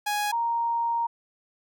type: tone pair in turn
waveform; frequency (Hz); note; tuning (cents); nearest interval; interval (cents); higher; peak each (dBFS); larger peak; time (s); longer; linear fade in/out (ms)
sawtooth / sine; 830.6 / 932.3; G#5 / A#5; 0 / 0; major second; 200; second; -21 / -23; first; 0.06-0.32 / 0.32-1.07; second; 10
effects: none